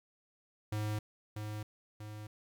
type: tone with echo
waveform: square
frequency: 106.2 Hz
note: G#2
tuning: 39 cents sharp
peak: -34 dBFS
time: 0.72-0.99 s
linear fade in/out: 5 ms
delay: 640 ms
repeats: 2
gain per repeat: -5 dB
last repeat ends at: 2.27 s
effects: 12-bit